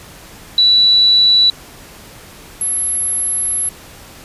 sine tone pair in turn, 3946 / 11161 Hz, B7 / F9, -2 / -2 cents, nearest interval octave + tritone, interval 1800 cents, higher second, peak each -7 / -15 dBFS, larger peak first, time 0.58-1.5 / 2.61-3.69 s, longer second, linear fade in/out 2 ms, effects pink hiss -38 dBFS RMS until 4.24 s + resampled to 32000 Hz

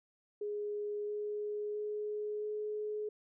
sine tone with pitch steps, 415.3 / 417.9 / 420.6 / 423.3 Hz, G#4 / G#4 / G#4 / G#4, 0 / +11 / +22 / +33 cents, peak -35 dBFS, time 0.41-3.09 s, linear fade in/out 5 ms, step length 670 ms, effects none

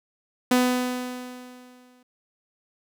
sawtooth tone with exponential decay, 250 Hz, B3, 21 cents sharp, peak -12 dBFS, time 0.51-2.03 s, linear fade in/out 5 ms, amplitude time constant 330 ms, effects none

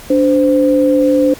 sine tone pair together, 291 / 516.6 Hz, D4 / C5, -16 / -22 cents, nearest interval minor seventh, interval 994 cents, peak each -11 dBFS, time 0.1-1.34 s, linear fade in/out 5 ms, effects pink hiss -35 dBFS RMS until 1.39 s + Opus 48 kbps

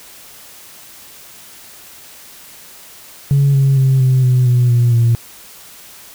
sine tone with pitch steps, 140 / 136.49 / 133.06 / 129.72 / 126.47 / 123.29 / 120.2 / 117.18 Hz, C#3 / C#3 / C3 / C3 / B2 / B2 / B2 / A#2, +18 / -26 / +29 / -15 / +42 / -3 / -46 / +9 cents, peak -7 dBFS, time 3.31-5.15 s, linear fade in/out 0 ms, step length 230 ms, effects tanh soft clip ceiling -6 dBFS + white hiss -39 dBFS RMS until 6.14 s

